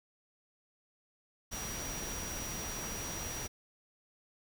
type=tone in noise; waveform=sine; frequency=5770 Hz; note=F#8; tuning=44 cents flat; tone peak=-42 dBFS; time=1.51-3.48 s; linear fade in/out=20 ms; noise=pink; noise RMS=-41 dBFS; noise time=1.51-3.48 s; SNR=-4 dB; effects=none